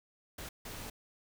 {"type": "noise bursts at uneven times", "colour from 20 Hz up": "pink", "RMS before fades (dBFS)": -44, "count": 2, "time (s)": [[0.38, 0.49], [0.65, 0.9]], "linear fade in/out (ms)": 5, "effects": []}